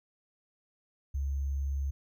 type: tone with sample-and-hold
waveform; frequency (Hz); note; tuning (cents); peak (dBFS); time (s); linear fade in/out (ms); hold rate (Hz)
sine; 69.3; C#2; 0; -29; 1.14-1.91; 10; 6300
effects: none